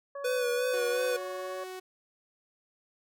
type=harmonic tone; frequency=561 Hz; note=C#5; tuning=21 cents sharp; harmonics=1 / 2 / 3; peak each=-37 / -43 / -51 dBFS; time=0.15-1.64 s; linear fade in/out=5 ms
type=tone with vibrato; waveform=square; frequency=493.9 Hz; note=B4; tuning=in tune; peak=-28 dBFS; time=0.24-1.17 s; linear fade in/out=10 ms; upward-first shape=sine; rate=2.8 Hz; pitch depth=37 cents each way
type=tone with pitch glide; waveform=sawtooth; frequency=366.4 to 371.5 Hz; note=F#4 to F#4; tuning=-17 to +7 cents; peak=-35 dBFS; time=0.73-1.8 s; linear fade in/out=10 ms; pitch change=+24 cents; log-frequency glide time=1.36-1.62 s
effects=none